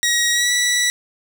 15% pulse tone with pitch glide, 1898 to 1954.7 Hz, A#6 to B6, +31 to -18 cents, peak -9 dBFS, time 0.03-0.9 s, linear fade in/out 0 ms, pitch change +51 cents, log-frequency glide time 0.32-0.51 s, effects none

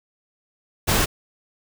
pink noise, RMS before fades -19 dBFS, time 0.87-1.06 s, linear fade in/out 20 ms, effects none

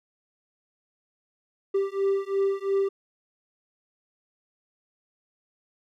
triangle beating tone pair, 391.1 / 394 Hz, G4 / G4, -4 / +9 cents, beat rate 2.9 Hz, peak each -24 / -24 dBFS, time 1.74-2.89 s, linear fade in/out 10 ms, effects none

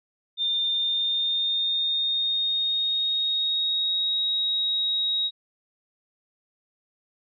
sine tone with pitch glide, 3609 to 3795 Hz, A7 to A#7, +43 to +30 cents, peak -22 dBFS, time 0.37-5.31 s, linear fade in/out 50 ms, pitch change +87 cents, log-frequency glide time 0.68-4.21 s, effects none

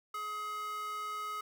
square tone with high-pass filter, 421.9 Hz, G#4, 27 cents sharp, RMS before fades -39 dBFS, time 0.14-1.41 s, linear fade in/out 5 ms, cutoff 1100 Hz, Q 7.8, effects none

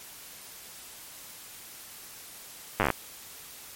slowing click train, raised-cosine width 0.5 ms, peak -8 dBFS, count 9, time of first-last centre 2.8-2.903 s, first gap 9 ms, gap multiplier 1.1, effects white hiss -46 dBFS RMS until 3.75 s + MP3 64 kbps

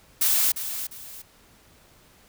blue noise with echo, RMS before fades -21 dBFS, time 0.21-0.52 s, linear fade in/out 5 ms, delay 350 ms, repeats 2, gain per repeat -10 dB, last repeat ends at 1.22 s, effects pink hiss -56 dBFS RMS until 2.28 s

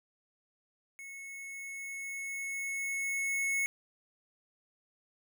square tone with level ramp, 2194 Hz, C#7, 18 cents flat, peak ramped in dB -45 to -29 dBFS, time 0.99-3.66 s, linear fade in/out 0 ms, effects none

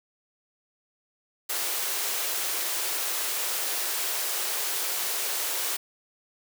white high-pass noise, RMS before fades -29 dBFS, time 1.49-5.77 s, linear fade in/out 10 ms, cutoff 330 Hz, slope 48 dB/octave, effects none

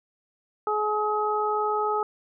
harmonic tone, 423.3 Hz, G#4, 33 cents sharp, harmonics 1 / 2 / 3, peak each -27 / -27 / -27 dBFS, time 0.67-2.03 s, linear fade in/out 2 ms, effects none

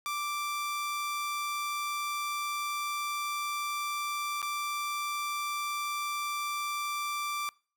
sawtooth tone with dropouts, 1174.7 Hz, D6, in tune, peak -28 dBFS, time 0.06-7.49 s, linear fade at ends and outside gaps 0 ms, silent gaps 4.418-4.427 s, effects noise-tail reverb RT60 0.4 s tail -24 dB re dry

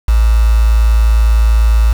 sine tone with quantisation, 55.6 Hz, A1, 19 cents sharp, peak -6 dBFS, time 0.08-1.93 s, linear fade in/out 5 ms, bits 4, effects none

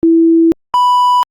sine / triangle tone pair in turn, 329.8 / 988.3 Hz, E4 / B5, +1 / +1 cents, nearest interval octave + perfect fifth, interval 1900 cents, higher second, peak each -5 dBFS, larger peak neither, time 0.03-0.52 / 0.74-1.23 s, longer neither, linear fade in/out 0 ms, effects Opus 32 kbps

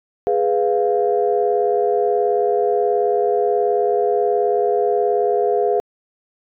sine chord, F diminished, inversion first, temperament equal, 415.3 / 493.9 / 698.5 Hz, Ab4 / Cb5 / F5, 0 / 0 / 0 cents, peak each -17 / -20 / -20 dBFS, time 0.27-5.8 s, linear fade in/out 0 ms, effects tanh soft clip ceiling -5 dBFS

